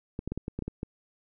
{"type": "clicks", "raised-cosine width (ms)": 3, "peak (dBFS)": -20, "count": 9, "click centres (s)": [0.191, 0.276, 0.32, 0.376, 0.481, 0.59, 0.623, 0.68, 0.831], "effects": []}